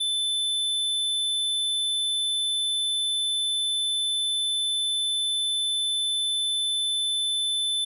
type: tone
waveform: square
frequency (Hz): 3520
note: A7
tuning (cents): 0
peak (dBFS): -24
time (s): 0-7.85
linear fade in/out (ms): 10
effects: resampled to 32000 Hz